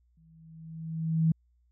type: tone with exponential growth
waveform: sine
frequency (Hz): 161.4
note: E3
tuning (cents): -36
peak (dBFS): -19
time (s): 0.17-1.32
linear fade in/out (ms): 5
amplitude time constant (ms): 250
effects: added 60 Hz sine -64 dBFS peak until 1.71 s